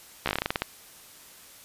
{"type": "slowing click train", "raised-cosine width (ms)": 0.3, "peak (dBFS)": -9, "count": 12, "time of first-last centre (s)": [0.26, 0.62], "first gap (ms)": 14, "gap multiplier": 1.16, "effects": ["white hiss -50 dBFS RMS until 1.64 s", "resampled to 32000 Hz"]}